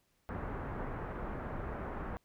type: low-pass noise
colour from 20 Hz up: pink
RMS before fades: -40 dBFS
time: 0.29-2.17 s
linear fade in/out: 0 ms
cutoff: 1600 Hz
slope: 24 dB/octave
effects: pink hiss -75 dBFS RMS until 2.24 s